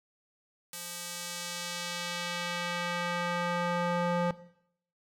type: tone with band-pass filter sweep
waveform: square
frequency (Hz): 174.61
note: F3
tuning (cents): 0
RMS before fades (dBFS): -33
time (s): 0.73-4.31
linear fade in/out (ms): 2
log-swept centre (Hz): 11000 to 690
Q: 0.73
effects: noise-tail reverb RT60 0.7 s tail -17 dB re dry